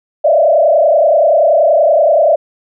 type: tone with frequency modulation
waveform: sine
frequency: 626 Hz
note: D#5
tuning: 10 cents sharp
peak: -6 dBFS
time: 0.24-2.36 s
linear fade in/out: 10 ms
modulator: 30.5 Hz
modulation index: 1.9
effects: none